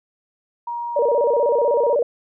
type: tone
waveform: sine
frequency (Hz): 947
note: A#5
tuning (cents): +27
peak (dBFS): -24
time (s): 0.67-1.95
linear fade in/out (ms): 5
type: tone with vibrato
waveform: sine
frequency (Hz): 523.3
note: C5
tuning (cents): 0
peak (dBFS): -15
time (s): 0.96-2.03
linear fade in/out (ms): 5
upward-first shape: square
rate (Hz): 16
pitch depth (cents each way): 180
effects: none